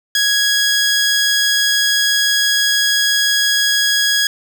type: tone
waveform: 15% pulse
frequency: 1661 Hz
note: G#6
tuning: in tune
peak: -6 dBFS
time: 0.15-4.27 s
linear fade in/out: 2 ms
effects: 8-bit